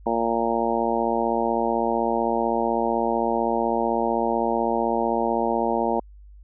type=harmonic tone; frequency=115.8 Hz; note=A#2; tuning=11 cents flat; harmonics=2 / 3 / 4 / 5 / 6 / 7 / 8; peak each=-28 / -28 / -28 / -28 / -28 / -28 / -28 dBFS; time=0.06-6 s; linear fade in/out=5 ms; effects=added 50 Hz sine -43 dBFS peak until 6.43 s